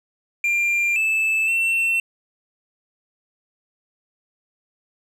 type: tone with pitch steps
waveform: triangle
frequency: 2387 / 2627 / 2699 Hz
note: D7 / E7 / E7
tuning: +28 / -7 / +40 cents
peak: -16 dBFS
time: 0.44-2 s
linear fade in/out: 2 ms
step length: 520 ms
effects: none